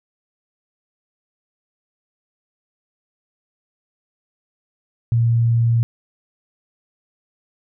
sine tone, 116.54 Hz, A#2, in tune, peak -13 dBFS, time 5.12-5.83 s, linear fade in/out 0 ms, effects none

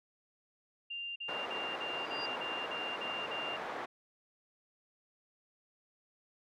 sine tone bursts, 2791 Hz, F7, 2 cents flat, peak -38 dBFS, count 9, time 0.9-3.568 s, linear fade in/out 10 ms, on 260 ms, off 41 ms
pink band-pass noise, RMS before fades -41 dBFS, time 1.28-3.86 s, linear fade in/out 10 ms, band 500 to 1600 Hz, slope 12 dB/octave
sine tone with exponential growth, 4800 Hz, D8, 37 cents sharp, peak -38 dBFS, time 1.91-2.26 s, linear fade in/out 5 ms, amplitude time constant 74 ms
effects none

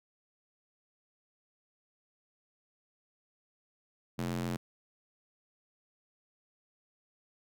square tone with high-pass filter, 43.65 Hz, F1, in tune, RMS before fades -35 dBFS, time 4.18-4.57 s, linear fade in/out 10 ms, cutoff 170 Hz, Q 1.9, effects none

